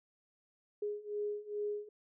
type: beating tone pair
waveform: sine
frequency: 414.1 / 416.5 Hz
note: G#4 / G#4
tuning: -5 / +5 cents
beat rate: 2.4 Hz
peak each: -40 / -38 dBFS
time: 0.82-1.89 s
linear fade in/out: 5 ms
effects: none